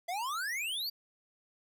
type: exponential sweep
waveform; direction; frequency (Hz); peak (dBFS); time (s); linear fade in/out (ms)
square; up; 666 to 4762; -34; 0.08-0.9; 10
effects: none